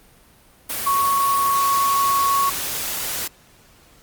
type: tone in noise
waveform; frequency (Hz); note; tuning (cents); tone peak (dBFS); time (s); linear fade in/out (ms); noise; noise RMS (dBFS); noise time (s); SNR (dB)
sine; 1108.7; C#6; 0; -16; 0.86-2.5; 10; white; -26; 0.69-3.28; +7
effects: pink hiss -52 dBFS RMS until 4.02 s + Opus 32 kbps